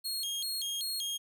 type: tone with vibrato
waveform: sawtooth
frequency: 3729 Hz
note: A#7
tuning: in tune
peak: -30 dBFS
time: 0.04-1.18 s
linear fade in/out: 20 ms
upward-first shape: square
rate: 2.6 Hz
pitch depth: 240 cents each way
effects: none